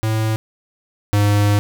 square tone pair in turn, 110 / 102.84 Hz, A2 / G#2, 0 / -17 cents, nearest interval minor second, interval 117 cents, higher first, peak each -17 / -13 dBFS, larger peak second, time 0.03-0.36 / 1.13-1.59 s, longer second, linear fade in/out 0 ms, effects none

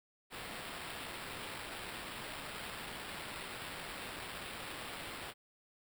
violet noise with sample-and-hold, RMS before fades -45 dBFS, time 0.3-5.34 s, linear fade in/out 50 ms, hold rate 6300 Hz, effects none

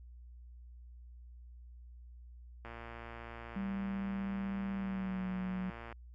click train, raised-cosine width 0.5 ms, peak -32 dBFS, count 381, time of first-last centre 2.65-5.926 s, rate 116 Hz
sine tone with pitch glide, 196 to 185.64 Hz, G3 to F#3, 0 to +6 cents, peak -35 dBFS, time 3.56-5.7 s, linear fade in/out 2 ms, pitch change -94 cents, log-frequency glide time 4.73-5.27 s
effects added 60 Hz sine -50 dBFS peak until 6.14 s

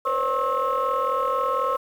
sine tone cluster, 488.8 / 527 / 571 / 1077 / 1300 Hz, B4 / C5 / D5 / C6 / E6, -18 / +12 / -49 / +50 / -24 cents, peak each -30 / -26 / -31 / -23 / -26 dBFS, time 0.05-1.77 s, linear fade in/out 10 ms, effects tanh soft clip ceiling -15 dBFS + 8-bit

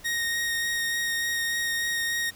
sawtooth tone with vibrato, 1864.7 Hz, A#6, in tune, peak -22 dBFS, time 0.04-2.31 s, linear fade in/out 20 ms, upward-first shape sine, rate 3.4 Hz, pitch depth 10 cents each way, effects pink hiss -50 dBFS RMS until 2.35 s

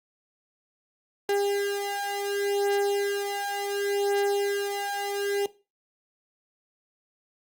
35% pulse beating tone pair, 402.4 / 403.09 Hz, G4 / G4, +45 / +48 cents, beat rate 0.69 Hz, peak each -27 dBFS, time 1.29-5.46 s, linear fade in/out 2 ms, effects noise-tail reverb RT60 0.3 s tail -18 dB re dry + Opus 48 kbps

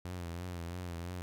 sawtooth tone with vibrato, 87.31 Hz, F2, in tune, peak -35 dBFS, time 0.05-1.22 s, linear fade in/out 0 ms, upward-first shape triangle, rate 3 Hz, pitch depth 79 cents each way, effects none

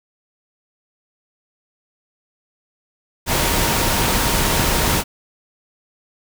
sine tone in noise, 932.3 Hz, A#5, in tune, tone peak -28 dBFS, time 3.26-5.04 s, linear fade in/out 50 ms, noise pink, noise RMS -18 dBFS, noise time 3.26-5.04 s, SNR -13 dB, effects none

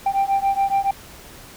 sine beating tone pair, 784 / 791.1 Hz, G5 / G5, 0 / +16 cents, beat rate 7.1 Hz, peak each -18 dBFS, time 0.06-0.91 s, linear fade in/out 5 ms, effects tanh soft clip ceiling -14 dBFS + pink hiss -42 dBFS RMS until 1.56 s

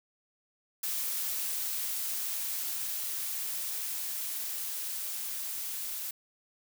blue noise with level ramp, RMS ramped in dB -33 to -37 dBFS, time 0.83-6.11 s, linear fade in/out 5 ms, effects none

